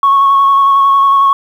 sine tone with vibrato, 1103 Hz, C#6, 9 cents flat, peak -4 dBFS, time 0.03-1.33 s, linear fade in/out 2 ms, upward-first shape square, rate 11 Hz, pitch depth 14 cents each way, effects tanh soft clip ceiling -2 dBFS + 7-bit

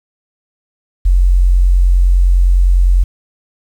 sine tone, 44.89 Hz, F1, 48 cents sharp, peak -6 dBFS, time 1.05-3.04 s, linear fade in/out 10 ms, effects 7-bit

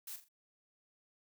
blue noise with echo, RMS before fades -45 dBFS, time 0.07-0.16 s, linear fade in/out 5 ms, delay 42 ms, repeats 3, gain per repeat -9 dB, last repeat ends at 0.286 s, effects none

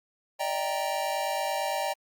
square chord, Eb major seventh, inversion third, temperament equal with one note detuned, 587.3 / 636.1 / 784 / 932.3 Hz, D5 / Eb5 / G5 / Bb5, 0 / +38 / 0 / 0 cents, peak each -34 / -36 / -32 / -35 dBFS, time 0.39-1.94 s, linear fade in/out 20 ms, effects Opus 48 kbps

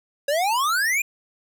square exponential sweep, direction up, 547 to 2489 Hz, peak -20 dBFS, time 0.28-1.02 s, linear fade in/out 5 ms, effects none

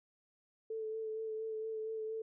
sine tone with vibrato, 440 Hz, A4, in tune, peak -37 dBFS, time 0.7-2.22 s, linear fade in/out 5 ms, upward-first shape sine, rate 4.3 Hz, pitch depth 20 cents each way, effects none

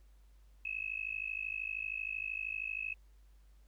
sine tone with amplitude modulation, 2582 Hz, E7, 37 cents flat, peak -32 dBFS, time 0.65-2.94 s, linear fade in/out 5 ms, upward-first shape sine, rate 52.9 Hz, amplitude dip 100%, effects added 50 Hz sine -58 dBFS peak until 3.67 s + pink hiss -75 dBFS RMS until 3.67 s

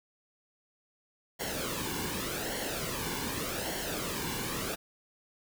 pink noise with flanger, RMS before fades -35 dBFS, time 1.39-4.76 s, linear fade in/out 20 ms, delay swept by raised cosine 0.8 to 1.59 ms, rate 0.85 Hz, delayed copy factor -0.65, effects none

